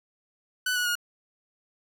sawtooth tone with pitch steps, 1495 / 1465.1 / 1435.8 Hz, F#6 / F#6 / F6, +17 / -17 / +48 cents, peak -21 dBFS, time 0.66-0.954 s, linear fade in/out 5 ms, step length 98 ms, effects none

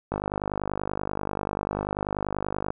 click train, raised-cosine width 1 ms, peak -13 dBFS, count 131, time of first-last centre 0.12-2.704 s, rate 50.3 Hz, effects none

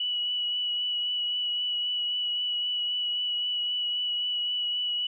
sine tone with vibrato, 2941 Hz, F#7, 11 cents flat, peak -26 dBFS, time 0-5.07 s, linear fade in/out 5 ms, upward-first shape triangle, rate 3.8 Hz, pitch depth 18 cents each way, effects none

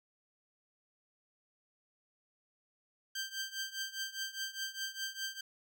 15% pulse tone with tremolo, 1571 Hz, G6, 3 cents sharp, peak -28 dBFS, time 3.15-5.41 s, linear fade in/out 5 ms, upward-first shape triangle, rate 4.9 Hz, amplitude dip 90%, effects none

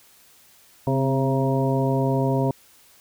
harmonic tone with a mistuned harmonic, 134.7 Hz, C#3, 49 cents flat, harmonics 1 / 2 / 3 / 4 / 5 / 7, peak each -22 / -25 / -27 / -28 / -29 / -30 dBFS, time 0.87-2.51 s, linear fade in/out 2 ms, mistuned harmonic 2, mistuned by -38 cents, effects white hiss -54 dBFS RMS until 3 s

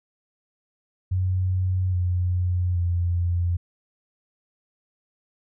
sine tone with pitch steps, 92.5 / 89.81 / 87.21 Hz, F#2 / F2 / F2, 0 / +49 / -2 cents, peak -20 dBFS, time 1.11-3.57 s, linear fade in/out 10 ms, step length 820 ms, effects none

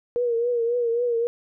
sine tone with vibrato, 474.3 Hz, A#4, 30 cents sharp, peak -20 dBFS, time 0.16-1.27 s, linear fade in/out 0 ms, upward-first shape triangle, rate 3.7 Hz, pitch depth 68 cents each way, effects none

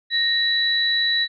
sine tone pair together, 1859 / 3937 Hz, A#6 / B7, -5 / -6 cents, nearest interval octave + minor second, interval 1299 cents, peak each -22 / -19 dBFS, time 0.1-1.28 s, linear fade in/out 50 ms, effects none

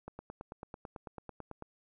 click train, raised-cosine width 1 ms, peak -29 dBFS, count 15, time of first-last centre 0.08-1.624 s, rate 9.07 Hz, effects none

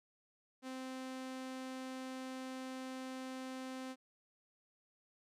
sawtooth tone, 260 Hz, C4, 11 cents flat, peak -39 dBFS, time 0.62-3.96 s, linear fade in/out 50 ms, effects low-pass 10000 Hz 12 dB/octave

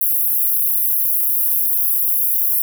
pink high-pass noise, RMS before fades -17 dBFS, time 0.01-2.62 s, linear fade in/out 2 ms, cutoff 11000 Hz, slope 96 dB/octave, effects none

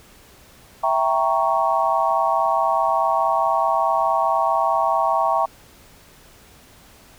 sine chord, E diminished seventh, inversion none, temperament equal, 659.3 / 784 / 932.3 / 1108.7 Hz, E5 / G5 / Bb5 / Db6, 0 / 0 / 0 / 0 cents, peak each -22 dBFS, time 0.83-5.46 s, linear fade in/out 10 ms, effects pink hiss -49 dBFS RMS until 7.18 s

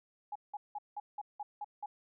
sine tone bursts, 830.6 Hz, G#5, in tune, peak -37 dBFS, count 8, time 0.32-1.86 s, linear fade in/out 5 ms, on 35 ms, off 180 ms, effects none

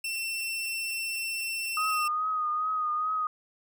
sawtooth tone, 2696 Hz, E7, 38 cents sharp, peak -27 dBFS, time 0.04-2.08 s, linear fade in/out 5 ms
sine tone with vibrato, 1244.5 Hz, D#6, in tune, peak -26 dBFS, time 1.77-3.27 s, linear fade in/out 2 ms, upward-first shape triangle, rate 2.4 Hz, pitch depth 42 cents each way
effects none

